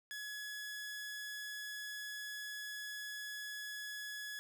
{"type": "tone", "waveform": "sawtooth", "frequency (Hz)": 1691, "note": "G#6", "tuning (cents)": 31, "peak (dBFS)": -39, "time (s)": [0.11, 4.39], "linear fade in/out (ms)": 0, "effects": ["13-bit"]}